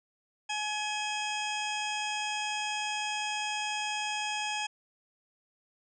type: harmonic tone with a mistuned harmonic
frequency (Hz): 845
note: G#5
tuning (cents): +30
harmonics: 1 / 2 / 3 / 4 / 6 / 7 / 8 / 9 / 10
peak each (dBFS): -35 / -41 / -36 / -38 / -43 / -54 / -43 / -56 / -49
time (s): 0.49-4.67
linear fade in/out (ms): 10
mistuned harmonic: 4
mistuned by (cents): -71
effects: none